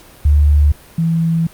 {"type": "tone pair in turn", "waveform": "sine", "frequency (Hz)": [73.42, 164.82], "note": ["D2", "E3"], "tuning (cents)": [0, 0], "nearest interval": "octave + major second", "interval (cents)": 1400, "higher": "second", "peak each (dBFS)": [-7, -12], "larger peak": "first", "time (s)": [[0.25, 0.72], [0.98, 1.47]], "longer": "second", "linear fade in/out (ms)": 5, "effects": ["pink hiss -42 dBFS RMS until 1.53 s", "Opus 48 kbps"]}